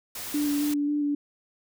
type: noise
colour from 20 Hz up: white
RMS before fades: -36 dBFS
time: 0.15-0.74 s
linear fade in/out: 5 ms
type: tone with vibrato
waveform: sine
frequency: 291.9 Hz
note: D4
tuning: 10 cents flat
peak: -23 dBFS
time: 0.34-1.15 s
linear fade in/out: 5 ms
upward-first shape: square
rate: 3.7 Hz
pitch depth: 14 cents each way
effects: none